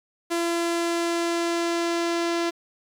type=tone with low-pass filter sweep; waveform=sawtooth; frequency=339.5 Hz; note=F4; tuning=49 cents flat; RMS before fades=-25 dBFS; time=0.3-2.51 s; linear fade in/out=20 ms; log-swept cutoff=10000 to 5700 Hz; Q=1.1; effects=8-bit